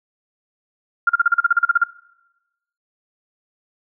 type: tone bursts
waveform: sine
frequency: 1396.9 Hz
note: F6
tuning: in tune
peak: -10 dBFS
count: 13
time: 1.07-1.838 s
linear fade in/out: 5 ms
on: 24 ms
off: 38 ms
effects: noise-tail reverb RT60 1.0 s tail -22 dB re dry